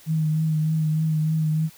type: tone with vibrato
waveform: sine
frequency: 156.7 Hz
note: D#3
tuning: 13 cents sharp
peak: -19 dBFS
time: 0.06-1.7 s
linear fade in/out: 50 ms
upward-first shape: triangle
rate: 3.3 Hz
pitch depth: 31 cents each way
effects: white hiss -50 dBFS RMS until 1.77 s